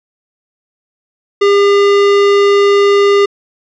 sine tone with hard clipping, 402.8 Hz, G4, 47 cents sharp, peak -8 dBFS, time 1.41-3.26 s, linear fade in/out 10 ms, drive 17 dB, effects resampled to 24000 Hz

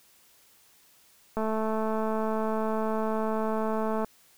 click train, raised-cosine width 1 ms, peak -17 dBFS, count 587, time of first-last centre 1.37-4.046 s, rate 219 Hz, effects white hiss -60 dBFS RMS until 4.37 s

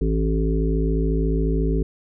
harmonic tone, 54.1 Hz, A1, 29 cents flat, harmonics 1 / 3 / 5 / 7 / 8, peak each -20 / -25 / -27 / -28 / -29 dBFS, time 0.01-1.83 s, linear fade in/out 5 ms, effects none

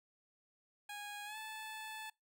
15% pulse tone with pitch glide, 824 to 872 Hz, G#5 to A5, -14 to -16 cents, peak -38 dBFS, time 0.89-2.1 s, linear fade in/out 5 ms, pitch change +98 cents, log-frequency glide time 1.25-1.37 s, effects noise-tail reverb RT60 0.2 s tail -24 dB re dry

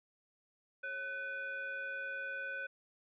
sine tone with frequency modulation, 1505 Hz, F#6, 29 cents sharp, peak -38 dBFS, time 0.83-2.67 s, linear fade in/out 10 ms, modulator 959 Hz, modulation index 0.65, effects none

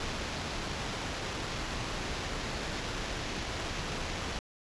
pink noise with sample-and-hold, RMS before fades -36 dBFS, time 0-4.39 s, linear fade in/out 2 ms, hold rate 8820 Hz, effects resampled to 22050 Hz

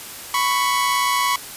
sawtooth tone pair together, 991.2 / 1108.7 Hz, B5 / C#6, +6 / 0 cents, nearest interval major second, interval 194 cents, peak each -17 / -16 dBFS, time 0.34-1.36 s, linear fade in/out 2 ms, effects white hiss -35 dBFS RMS until 1.56 s + resampled to 32000 Hz

